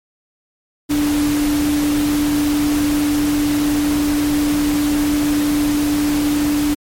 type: tone in noise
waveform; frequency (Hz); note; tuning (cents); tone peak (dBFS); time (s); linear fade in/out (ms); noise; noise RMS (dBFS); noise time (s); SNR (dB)
sine; 294.1; D4; +3; -14; 0.89-6.75; 20; pink; -25; 0.89-6.75; +8
effects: MP3 64 kbps